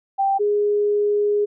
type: tone pair in turn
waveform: sine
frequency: 784 / 413.6 Hz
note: G5 / G#4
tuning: 0 / -7 cents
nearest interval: major seventh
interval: 1107 cents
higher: first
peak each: -16 dBFS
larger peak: neither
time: 0.18-0.39 / 0.39-1.46 s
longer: second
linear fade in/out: 20 ms
effects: none

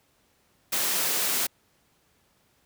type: high-pass noise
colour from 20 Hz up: white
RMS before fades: -26 dBFS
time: 0.72-1.47 s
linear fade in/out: 10 ms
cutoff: 180 Hz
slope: 12 dB/octave
effects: pink hiss -66 dBFS RMS until 2.65 s + high-pass 60 Hz 12 dB/octave

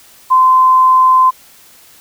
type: tone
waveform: sine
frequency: 1032 Hz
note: C6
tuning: 24 cents flat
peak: -5 dBFS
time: 0.3-1.31 s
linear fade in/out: 20 ms
effects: white hiss -43 dBFS RMS until 2 s

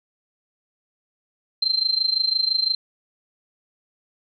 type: tone with amplitude modulation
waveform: sine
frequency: 4130 Hz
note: C8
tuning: 23 cents flat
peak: -15 dBFS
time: 1.62-2.75 s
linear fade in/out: 5 ms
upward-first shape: sine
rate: 25.9 Hz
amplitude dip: 85%
effects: none

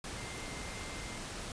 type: tone in noise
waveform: sine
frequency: 2094 Hz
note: C7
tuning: 1 cent sharp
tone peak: -50 dBFS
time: 0.17-1.18 s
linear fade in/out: 2 ms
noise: pink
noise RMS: -42 dBFS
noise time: 0.04-1.52 s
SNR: -11 dB
effects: resampled to 22050 Hz

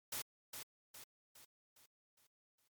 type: noise with echo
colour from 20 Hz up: white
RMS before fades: -42 dBFS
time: 0.12-0.22 s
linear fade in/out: 5 ms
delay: 410 ms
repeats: 6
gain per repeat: -6 dB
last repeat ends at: 2.68 s
effects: MP3 96 kbps

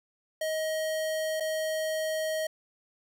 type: tone with dropouts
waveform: square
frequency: 630 Hz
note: D#5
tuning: 21 cents sharp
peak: -29 dBFS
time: 0.41-2.47 s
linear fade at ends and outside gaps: 5 ms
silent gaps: 1.4-1.405 s
effects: none

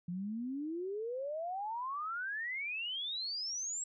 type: exponential sweep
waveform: sine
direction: up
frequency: 170.2 to 7760 Hz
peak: -36 dBFS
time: 0.08-3.84 s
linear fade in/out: 5 ms
effects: none

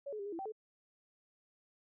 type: tone with pitch steps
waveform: sine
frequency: 562 / 426.6 / 399.5 / 410.6 / 332.8 / 774 / 433.2 Hz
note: C#5 / G#4 / G4 / G#4 / E4 / G5 / A4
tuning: +24 / +46 / +33 / -20 / +17 / -22 / -27 cents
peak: -39 dBFS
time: 0.06-0.522 s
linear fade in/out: 10 ms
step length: 66 ms
effects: none

